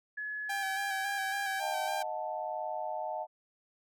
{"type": "tone with pitch glide", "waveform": "sine", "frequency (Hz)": [1700, 1659.3], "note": ["G#6", "G#6"], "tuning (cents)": [40, -2], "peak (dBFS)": -35, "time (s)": [0.17, 1.6], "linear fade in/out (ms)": 10, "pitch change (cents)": -42, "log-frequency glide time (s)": [0.64, 1.1]}
{"type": "tone with vibrato", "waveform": "sawtooth", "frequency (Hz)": 784, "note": "G5", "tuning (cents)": 0, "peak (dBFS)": -30, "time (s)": [0.49, 2.03], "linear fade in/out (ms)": 10, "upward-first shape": "square", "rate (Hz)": 3.6, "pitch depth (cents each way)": 24}
{"type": "chord", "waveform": "sine", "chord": "D# diminished", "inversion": "none", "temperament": "equal with one note detuned", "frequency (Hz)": [622.3, 723.5, 880], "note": ["D#5", "F#5", "A5"], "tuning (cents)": [0, -39, 0], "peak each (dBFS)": -38, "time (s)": [1.59, 3.27], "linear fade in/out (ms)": 50}
{"effects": []}